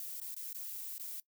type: noise with dropouts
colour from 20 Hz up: violet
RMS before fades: -43 dBFS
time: 0-1.2 s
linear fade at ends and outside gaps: 1 ms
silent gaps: 0.201-0.215 / 0.344-0.364 / 0.53-0.546 / 0.981-0.996 s
effects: noise-tail reverb RT60 0.1 s tail -20 dB re dry